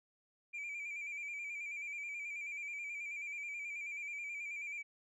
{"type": "tone with vibrato", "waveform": "sine", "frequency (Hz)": 2342, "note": "D7", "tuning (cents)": -5, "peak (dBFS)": -38, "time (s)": [0.53, 4.83], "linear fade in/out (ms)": 20, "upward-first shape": "square", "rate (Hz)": 9.3, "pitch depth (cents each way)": 39, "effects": ["tanh soft clip ceiling -39 dBFS"]}